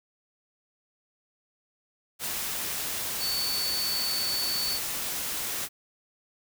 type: tone in noise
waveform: sine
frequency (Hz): 4479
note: C#8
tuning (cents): +17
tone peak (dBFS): -28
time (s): 3.19-4.8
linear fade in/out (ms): 50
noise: white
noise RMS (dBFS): -32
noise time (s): 2.19-5.69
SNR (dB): +1
effects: none